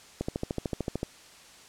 click train, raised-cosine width 2 ms, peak -16 dBFS, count 12, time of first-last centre 0.21-1.031 s, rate 13.4 Hz, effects white hiss -52 dBFS RMS until 1.68 s + low-pass 8000 Hz 12 dB/octave

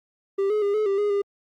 triangle tone with pitch steps, 393.4 / 424.4 / 403.8 / 428.7 / 394.1 / 413.6 / 402.5 Hz, G4 / G#4 / G#4 / A4 / G4 / G#4 / G4, +6 / +38 / -49 / -45 / +9 / -7 / +46 cents, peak -18 dBFS, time 0.38-1.22 s, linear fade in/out 10 ms, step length 120 ms, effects Opus 32 kbps

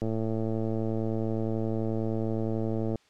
click train, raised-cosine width 2 ms, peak -18 dBFS, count 327, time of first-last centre 0.02-2.957 s, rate 111 Hz, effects white hiss -63 dBFS RMS until 3.09 s + low-pass 5000 Hz 12 dB/octave

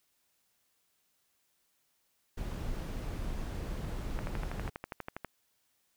brown noise, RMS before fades -37 dBFS, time 2.37-4.7 s, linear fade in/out 10 ms
click train, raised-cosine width 0.5 ms, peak -23 dBFS, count 14, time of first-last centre 4.19-5.247 s, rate 12.3 Hz
effects white hiss -75 dBFS RMS until 5.96 s

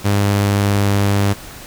sawtooth tone with pitch glide, 101.1 to 100.23 Hz, G#2 to G2, -46 to +39 cents, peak -9 dBFS, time 0.04-1.34 s, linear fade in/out 20 ms, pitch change -15 cents, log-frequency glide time 0.66-1.23 s, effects pink hiss -35 dBFS RMS until 1.66 s

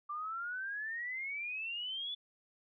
sine exponential sweep, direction up, 1170 to 3481 Hz, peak -37 dBFS, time 0.09-2.15 s, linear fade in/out 10 ms, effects none

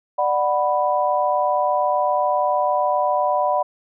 sine chord, B minor, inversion first, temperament just, 592.7 / 740.8 / 987.8 Hz, D5 / F#5 / B5, +16 / +2 / 0 cents, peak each -21 dBFS, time 0.18-3.63 s, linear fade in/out 10 ms, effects none

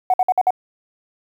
sine tone bursts, 740 Hz, F#5, in tune, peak -11 dBFS, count 5, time 0.1-0.506 s, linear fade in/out 2 ms, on 38 ms, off 54 ms, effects tanh soft clip ceiling -7 dBFS + 8-bit

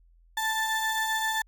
35% pulse tone pair together, 879.2 / 1766 Hz, A5 / A6, -2 / +6 cents, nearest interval octave, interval 1208 cents, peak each -27 dBFS, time 0.37-1.42 s, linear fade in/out 5 ms, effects added 42 Hz sine -56 dBFS peak until 1.47 s

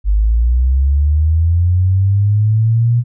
sine linear sweep, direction up, 49 to 121.1 Hz, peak -9 dBFS, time 0.04-3.04 s, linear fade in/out 50 ms, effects none

